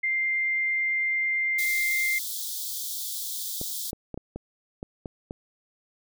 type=tone; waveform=sine; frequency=2097 Hz; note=C7; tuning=3 cents sharp; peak=-23 dBFS; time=0.03-2.19 s; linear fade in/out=10 ms
type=high-pass noise; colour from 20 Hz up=white; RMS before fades=-33 dBFS; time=1.58-3.91 s; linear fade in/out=10 ms; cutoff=3300 Hz; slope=96 dB/octave
type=clicks; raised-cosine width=2 ms; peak=-21 dBFS; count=8; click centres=3.614 / 3.931 / 4.143 / 4.176 / 4.36 / 4.829 / 5.058 / 5.309 s
effects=none